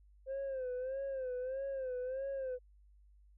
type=tone with vibrato; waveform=sine; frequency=523.3 Hz; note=C5; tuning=in tune; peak=-34 dBFS; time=0.26-2.59 s; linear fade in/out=50 ms; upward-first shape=sine; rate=1.6 Hz; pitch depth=87 cents each way; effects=tanh soft clip ceiling -35 dBFS + added 50 Hz sine -60 dBFS peak until 3.37 s